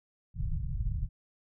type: low-pass noise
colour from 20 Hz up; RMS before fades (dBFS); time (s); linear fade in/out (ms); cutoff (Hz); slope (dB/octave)
pink; -32; 0.34-1.09; 50; 150; 48
effects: none